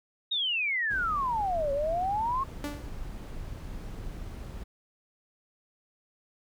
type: exponential two-way sweep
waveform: sine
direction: down then up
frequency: 3793 to 547 to 1103 Hz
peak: -26 dBFS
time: 0.31-2.44 s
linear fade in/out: 10 ms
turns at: 1.72 s
type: noise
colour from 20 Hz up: brown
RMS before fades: -39 dBFS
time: 0.9-4.64 s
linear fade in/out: 10 ms
type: tone with exponential decay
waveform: sawtooth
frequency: 291 Hz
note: D4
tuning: 16 cents flat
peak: -26 dBFS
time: 2.64-2.99 s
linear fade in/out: 1 ms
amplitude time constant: 75 ms
effects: none